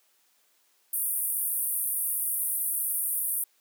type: band-pass noise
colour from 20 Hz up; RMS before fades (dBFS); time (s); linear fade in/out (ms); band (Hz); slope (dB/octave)
pink; -29; 0.93-3.44; 5; 9200 to 16000; 96
effects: white hiss -67 dBFS RMS until 3.6 s + high-pass 300 Hz 12 dB/octave